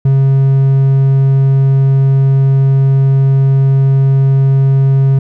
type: tone with hard clipping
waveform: triangle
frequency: 135.6 Hz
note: C#3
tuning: 38 cents flat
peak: -7 dBFS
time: 0.05-5.19 s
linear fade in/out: 5 ms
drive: 6 dB
effects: none